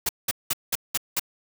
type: noise bursts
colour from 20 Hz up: white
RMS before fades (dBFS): -24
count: 6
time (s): 0.06-1.196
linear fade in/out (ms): 5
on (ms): 31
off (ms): 190
effects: none